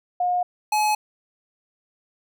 sine / square tone pair in turn, 717 / 849.5 Hz, F5 / G#5, +45 / +39 cents, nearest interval minor third, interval 294 cents, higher second, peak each -19 dBFS, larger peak neither, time 0.2-0.43 / 0.72-0.95 s, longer neither, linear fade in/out 5 ms, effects none

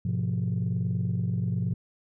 sine chord, F diminished, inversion first, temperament just, 104.77 / 125.72 / 174.61 Hz, Ab2 / Cb3 / F3, +16 / +31 / 0 cents, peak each -28 dBFS, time 0.05-1.74 s, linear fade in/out 5 ms, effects tanh soft clip ceiling -20 dBFS

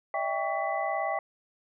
sine tone cluster, 594 / 652 / 791 / 1129 / 1993 Hz, D5 / E5 / G5 / C#6 / B6, +20 / -19 / +15 / +31 / +15 cents, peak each -37 / -32 / -31 / -35 / -36 dBFS, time 0.14-1.19 s, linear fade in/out 2 ms, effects none

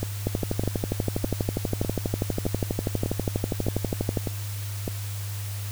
two click trains, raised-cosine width 2 ms, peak -14 / -11 dBFS, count 9 / 49, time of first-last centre 0.03-4.878 / 0.27-4.172 s, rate 1.65 / 12.3 Hz, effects added 101 Hz sine -30 dBFS peak until 5.71 s + white hiss -40 dBFS RMS until 5.71 s

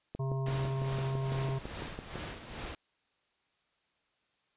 click train, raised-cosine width 2 ms, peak -26 dBFS, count 13, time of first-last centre 0.15-2.157 s, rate 5.98 Hz
harmonic tone, 134 Hz, C3, 42 cents sharp, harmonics 1 / 3 / 5 / 7 / 8, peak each -31 / -41 / -45 / -48 / -49 dBFS, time 0.19-1.59 s, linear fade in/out 10 ms
pink noise with tremolo, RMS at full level -40 dBFS, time 0.46-2.75 s, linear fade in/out 2 ms, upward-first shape sine, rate 2.4 Hz, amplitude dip 60%
effects white hiss -75 dBFS RMS until 4.56 s + resampled to 8000 Hz

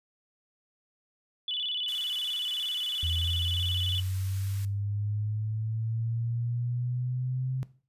sine tone with vibrato, 3206 Hz, G7, 38 cents sharp, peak -29 dBFS, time 1.48-4 s, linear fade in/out 2 ms, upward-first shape square, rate 17 Hz, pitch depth 130 cents each way
white high-pass noise, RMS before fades -47 dBFS, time 1.88-4.65 s, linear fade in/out 0 ms, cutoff 1100 Hz, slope 24 dB/octave
sine linear sweep, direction up, 82.41 to 131 Hz, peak -28 dBFS, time 3.03-7.63 s, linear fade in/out 0 ms
effects noise-tail reverb RT60 0.4 s tail -17 dB re dry + resampled to 32000 Hz

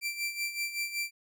sawtooth tone with tremolo, 2349 Hz, D7, in tune, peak -26 dBFS, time 0.01-1.11 s, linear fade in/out 50 ms, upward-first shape sine, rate 5.3 Hz, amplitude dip 70%, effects none

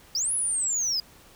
sine linear two-way sweep, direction up then down, 4699 to 10548 to 4838 Hz, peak -21 dBFS, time 0.15-1 s, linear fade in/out 2 ms, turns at 0.33 s, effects tanh soft clip ceiling -23 dBFS + pink hiss -53 dBFS RMS until 1.35 s

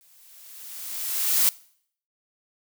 blue noise with exponential growth, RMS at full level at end -18 dBFS, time 0.01-1.49 s, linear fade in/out 0 ms, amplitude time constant 320 ms, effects noise-tail reverb RT60 0.6 s tail -22 dB re dry

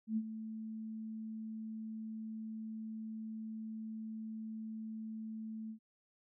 sine tone with ADSR envelope, 220 Hz, A3, in tune, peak -30 dBFS, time 0.07-5.79 s, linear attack 98 ms, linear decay 54 ms, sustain -11 dB, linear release 89 ms, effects none

